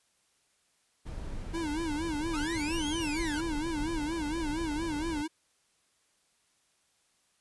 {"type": "noise", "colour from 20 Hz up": "brown", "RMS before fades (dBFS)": -39, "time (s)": [1.05, 5.23], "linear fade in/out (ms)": 20}
{"type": "tone with vibrato", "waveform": "square", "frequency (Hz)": 313.6, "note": "D#4", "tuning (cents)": 14, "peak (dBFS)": -32, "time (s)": [1.53, 5.28], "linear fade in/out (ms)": 20, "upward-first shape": "sine", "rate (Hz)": 4.3, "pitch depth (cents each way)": 130}
{"type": "linear two-way sweep", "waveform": "sawtooth", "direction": "up then down", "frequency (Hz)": [1172, 3323, 1353], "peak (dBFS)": -33, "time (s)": [2.33, 3.41], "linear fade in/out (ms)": 10, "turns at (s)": 2.89}
{"effects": ["white hiss -71 dBFS RMS until 7.4 s", "resampled to 24000 Hz"]}